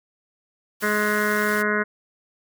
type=noise; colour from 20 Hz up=white; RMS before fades=-35 dBFS; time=0.8-1.63 s; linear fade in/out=20 ms
type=harmonic tone; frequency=210 Hz; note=G#3; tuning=19 cents sharp; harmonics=1 / 2 / 3 / 5 / 6 / 7 / 8 / 9 / 10; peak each=-27 / -26 / -31 / -30 / -32 / -25 / -29 / -29 / -34 dBFS; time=0.82-1.84 s; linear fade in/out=20 ms
effects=none